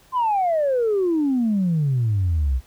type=exponential sweep; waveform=sine; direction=down; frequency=1051 to 60.4 Hz; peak=-16 dBFS; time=0.12-2.61 s; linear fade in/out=50 ms; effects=tanh soft clip ceiling -14 dBFS + pink hiss -54 dBFS RMS until 2.66 s